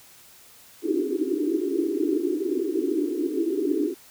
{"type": "band-pass noise", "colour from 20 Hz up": "pink", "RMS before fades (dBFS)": -25, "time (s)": [0.82, 3.95], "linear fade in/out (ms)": 50, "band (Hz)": [280, 410], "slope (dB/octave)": 96, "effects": ["white hiss -51 dBFS RMS until 4.1 s"]}